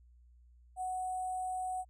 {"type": "tone with sample-and-hold", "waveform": "sine", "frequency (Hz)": 740, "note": "F#5", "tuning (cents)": 0, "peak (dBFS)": -34, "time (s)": [0.76, 1.85], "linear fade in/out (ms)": 50, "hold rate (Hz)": 8820, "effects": ["added 60 Hz sine -58 dBFS peak until 1.89 s", "resampled to 22050 Hz"]}